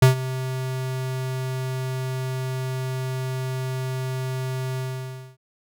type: tone with ADSR envelope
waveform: square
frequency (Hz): 130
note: C3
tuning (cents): -11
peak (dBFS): -9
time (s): 0.02-5.37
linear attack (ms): 6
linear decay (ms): 120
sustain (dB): -17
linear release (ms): 590
effects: none